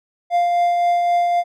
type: tone with tremolo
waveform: triangle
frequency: 698.5 Hz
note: F5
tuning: in tune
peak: -11 dBFS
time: 0.3-1.44 s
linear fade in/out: 50 ms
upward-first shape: triangle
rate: 3.8 Hz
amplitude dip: 30%
effects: none